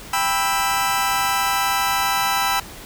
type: chord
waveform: sawtooth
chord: E minor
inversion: first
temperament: just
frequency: 791.1 / 988.9 / 1318.5 Hz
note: G5 / B5 / E6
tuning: +16 / +2 / 0 cents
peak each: -19 dBFS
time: 0.13-2.6 s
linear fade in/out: 5 ms
effects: pink hiss -38 dBFS RMS until 2.85 s